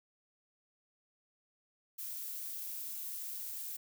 violet noise, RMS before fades -42 dBFS, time 1.98-3.77 s, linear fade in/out 10 ms, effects none

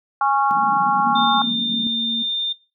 harmonic tone, 275.3 Hz, C#4, 12 cents flat, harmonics 3 / 4 / 5, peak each -18 / -20 / -22 dBFS, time 0.21-1.42 s, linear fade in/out 2 ms
white band-pass noise, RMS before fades -32 dBFS, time 0.51-1.87 s, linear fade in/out 0 ms, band 170 to 260 Hz, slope 48 dB/octave
sine tone with pitch glide, 233.1 to 229.5 Hz, A#3 to A#3, 0 to -27 cents, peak -25 dBFS, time 1.05-2.23 s, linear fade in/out 10 ms, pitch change -27 cents, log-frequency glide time 1.65-1.74 s
sine tone, 3610 Hz, A7, 44 cents sharp, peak -21 dBFS, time 1.15-2.53 s, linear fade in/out 10 ms
effects noise-tail reverb RT60 0.3 s tail -17 dB re dry

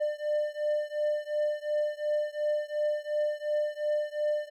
triangle beating tone pair, 597 / 599.8 Hz, D5 / D5, +28 / +36 cents, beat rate 2.8 Hz, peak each -28 / -29 dBFS, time 0-4.5 s, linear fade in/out 20 ms, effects none

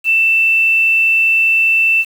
sine tone with quantisation, 2665 Hz, E7, 18 cents sharp, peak -9 dBFS, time 0.04-2.05 s, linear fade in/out 50 ms, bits 6, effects none

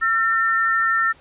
sine tone pair together, 1353 / 1806 Hz, E6 / A6, +45 / +45 cents, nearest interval perfect fourth, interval 500 cents, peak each -19 dBFS, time 0.01-1.13 s, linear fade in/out 20 ms, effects pink hiss -51 dBFS RMS until 1.2 s + resampled to 8000 Hz

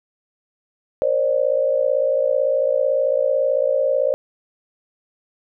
sine tone cluster, 482.3 / 538 / 596 Hz, B4 / C5 / D5, -41 / +48 / +25 cents, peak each -26 / -18 / -20 dBFS, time 1.02-4.14 s, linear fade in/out 0 ms, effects none

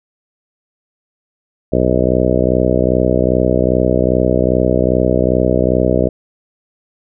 harmonic tone, 62.5 Hz, B1, 21 cents sharp, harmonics 1 / 2 / 3 / 4 / 5 / 6 / 7 / 8 / 9 / 10, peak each -20 / -20 / -20 / -20 / -20 / -20 / -20 / -20 / -20 / -20 dBFS, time 1.72-6.09 s, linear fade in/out 10 ms, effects none

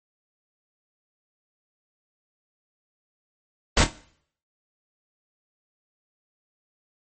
pink noise with echo, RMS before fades -17 dBFS, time 3.77-3.84 s, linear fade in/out 2 ms, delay 26 ms, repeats 3, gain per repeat -10 dB, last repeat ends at 3.918 s, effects noise-tail reverb RT60 0.6 s tail -19 dB re dry + MP3 32 kbps

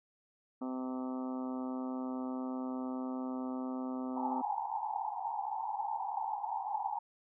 harmonic tone, 128.8 Hz, C3, 27 cents flat, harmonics 2 / 3 / 4 / 5 / 6 / 7 / 8 / 9 / 10, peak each -36 / -50 / -48 / -49 / -50 / -50 / -57 / -51 / -56 dBFS, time 0.61-4.42 s, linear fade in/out 10 ms
white band-pass noise, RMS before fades -37 dBFS, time 4.16-6.99 s, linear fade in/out 5 ms, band 790 to 910 Hz, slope 96 dB/octave
effects none

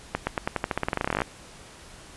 accelerating click train, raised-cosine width 0.5 ms, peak -9 dBFS, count 22, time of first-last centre 0.15-1.219 s, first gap 120 ms, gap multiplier 0.9, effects pink hiss -47 dBFS RMS until 2.16 s + resampled to 24000 Hz

